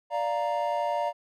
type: chord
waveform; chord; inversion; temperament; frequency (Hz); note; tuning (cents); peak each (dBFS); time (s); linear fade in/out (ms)
triangle; Bb major; first; equal; 587.3 / 698.5 / 932.3; D5 / F5 / Bb5; 0 / 0 / 0; -28; 0.1-1.13; 50
effects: none